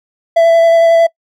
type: tone with vibrato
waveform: triangle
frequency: 666 Hz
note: E5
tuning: 18 cents sharp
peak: -3 dBFS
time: 0.36-1.07 s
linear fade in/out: 10 ms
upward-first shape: square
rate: 11 Hz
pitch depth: 8 cents each way
effects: noise-tail reverb RT60 0.1 s tail -24 dB re dry